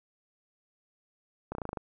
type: slowing click train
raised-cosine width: 1 ms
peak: -21 dBFS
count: 8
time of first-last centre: 1.52-1.772 s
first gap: 31 ms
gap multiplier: 1.05
effects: none